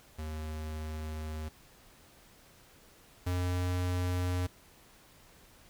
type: tone pair in turn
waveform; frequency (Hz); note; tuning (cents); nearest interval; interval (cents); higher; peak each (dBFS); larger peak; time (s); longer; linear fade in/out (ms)
square; 77.78 / 89.93; D#2 / F#2; 0 / -49; minor third; 251; second; -37 / -30; second; 0.18-1.49 / 3.26-4.47; first; 10
effects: pink hiss -59 dBFS RMS until 5.69 s